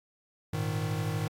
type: chord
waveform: square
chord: Ab suspended second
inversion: none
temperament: equal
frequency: 103.83 / 116.54 / 155.56 Hz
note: Ab2 / Bb2 / Eb3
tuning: 0 / 0 / 0 cents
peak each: -34 / -37 / -33 dBFS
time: 0.53-1.28 s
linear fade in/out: 5 ms
effects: AAC 64 kbps